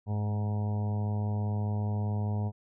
harmonic tone with a mistuned harmonic, 105 Hz, G#2, 19 cents sharp, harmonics 1 / 2 / 3 / 4 / 5 / 6 / 7 / 8 / 9, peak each -28 / -36 / -50 / -45 / -49 / -48 / -46 / -49 / -49 dBFS, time 0.06-2.52 s, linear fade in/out 50 ms, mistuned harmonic 1, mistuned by -30 cents, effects none

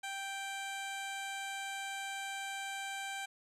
15% pulse tone with low-pass filter, 784 Hz, G5, in tune, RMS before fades -41 dBFS, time 0.03-3.26 s, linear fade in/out 10 ms, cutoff 9600 Hz, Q 1.1, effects none

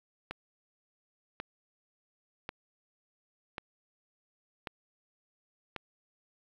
click train, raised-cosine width 0.3 ms, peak -20 dBFS, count 6, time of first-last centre 0.31-5.763 s, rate 0.917 Hz, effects low-pass 4000 Hz 12 dB/octave + 9-bit

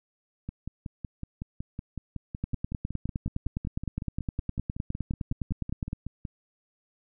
two click trains, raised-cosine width 5 ms, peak -22 / -17 dBFS, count 32 / 35, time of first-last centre 0.49-6.252 / 2.44-5.931 s, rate 5.38 / 9.74 Hz, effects none

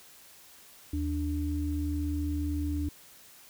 sine tone pair together, 77.7 / 293.4 Hz, D#2 / D4, -2 / -2 cents, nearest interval octave + major seventh, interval 2300 cents, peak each -30 / -32 dBFS, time 0.93-2.89 s, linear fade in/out 5 ms, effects white hiss -54 dBFS RMS until 3.49 s

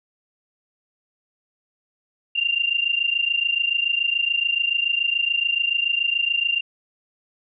sine tone pair together, 2772 / 2799 Hz, F7 / F7, -14 / +3 cents, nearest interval unison, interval 17 cents, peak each -22 dBFS, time 2.35-6.61 s, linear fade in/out 10 ms, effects none

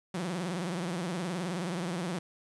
sawtooth tone with vibrato, 176.5 Hz, F3, 19 cents sharp, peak -28 dBFS, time 0.14-2.19 s, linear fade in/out 5 ms, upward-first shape triangle, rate 19 Hz, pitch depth 180 cents each way, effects resampled to 24000 Hz + 9-bit

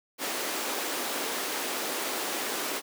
pink high-pass noise, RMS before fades -32 dBFS, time 0.18-2.82 s, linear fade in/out 50 ms, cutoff 290 Hz, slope 24 dB/octave, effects none

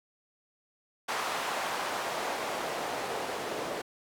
white noise with band-pass filter sweep, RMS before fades -34 dBFS, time 1.08-3.82 s, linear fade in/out 10 ms, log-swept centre 940 to 470 Hz, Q 1.1, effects none

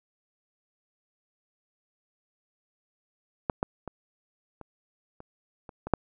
clicks, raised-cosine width 1 ms, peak -11 / -12 / -22 / -28 / -30 / -28 / -21 / -6 dBFS, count 8, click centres 3.498 / 3.629 / 3.877 / 4.613 / 5.204 / 5.692 / 5.87 / 5.937 s, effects none

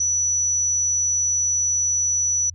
sine tone, 5920 Hz, F#8, in tune, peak -18 dBFS, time 0-2.5 s, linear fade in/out 5 ms, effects added 87 Hz sine -38 dBFS peak until 2.54 s

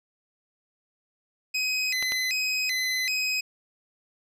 25% pulse tone with vibrato, 2262 Hz, C#7, 34 cents sharp, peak -21 dBFS, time 1.54-3.41 s, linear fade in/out 10 ms, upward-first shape square, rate 1.3 Hz, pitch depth 190 cents each way
clicks, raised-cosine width 0.2 ms, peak -15 dBFS, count 2, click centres 2.026 / 2.121 s
effects low-pass 12000 Hz 12 dB/octave

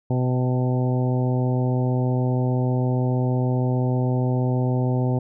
harmonic tone with a mistuned harmonic, 126.4 Hz, B2, 41 cents sharp, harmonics 1 / 2 / 3 / 4 / 5 / 6 / 7, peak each -20 / -26 / -30 / -32 / -34 / -36 / -37 dBFS, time 0.1-5.19 s, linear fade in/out 5 ms, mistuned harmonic 6, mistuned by +22 cents, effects none

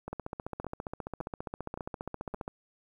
two click trains, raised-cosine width 1 ms, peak -22 / -24 dBFS, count 36 / 5, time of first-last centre 0.13-2.479 / 0.08-2.34 s, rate 14.9 / 1.77 Hz, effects 10-bit

